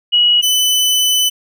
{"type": "tone pair in turn", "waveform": ["sine", "sawtooth"], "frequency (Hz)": [2914, 3005], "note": ["F#7", "F#7"], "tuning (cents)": [-27, 26], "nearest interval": "minor second", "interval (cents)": 53, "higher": "second", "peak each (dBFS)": -8, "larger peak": "neither", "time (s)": [[0.12, 0.42], [0.42, 1.3]], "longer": "second", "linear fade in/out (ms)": 20, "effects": []}